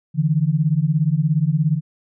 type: beating tone pair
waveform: sine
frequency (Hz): 145.9 / 162.9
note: D3 / E3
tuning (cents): -11 / -20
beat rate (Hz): 17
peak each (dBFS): -18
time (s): 0.14-1.81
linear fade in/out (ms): 50
effects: none